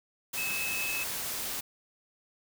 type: tone in noise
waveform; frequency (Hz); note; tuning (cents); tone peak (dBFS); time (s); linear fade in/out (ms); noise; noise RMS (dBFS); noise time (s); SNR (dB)
sine; 2594; E7; -28; -32; 0.37-1.04; 10; white; -35; 0.33-1.61; 0
effects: none